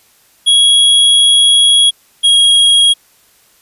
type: tone pair in turn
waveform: square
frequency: 3322 / 3291 Hz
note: G#7 / G#7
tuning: 0 / -16 cents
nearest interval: unison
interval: 16 cents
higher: first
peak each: -6 dBFS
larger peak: neither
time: 0.46-1.91 / 2.23-2.94 s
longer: first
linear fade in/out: 20 ms
effects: white hiss -50 dBFS RMS until 3.61 s + resampled to 32000 Hz